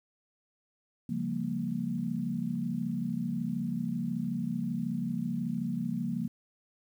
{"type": "chord", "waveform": "sine", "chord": "G half-diminished seventh", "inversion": "second", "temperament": "equal with one note detuned", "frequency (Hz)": [138.59, 174.61, 200, 233.1], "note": ["Db3", "F3", "G3", "Bb3"], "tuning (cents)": [0, 0, 35, 0], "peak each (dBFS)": [-39, -35, -37, -33], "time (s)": [1.09, 6.28], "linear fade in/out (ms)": 5, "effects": ["10-bit"]}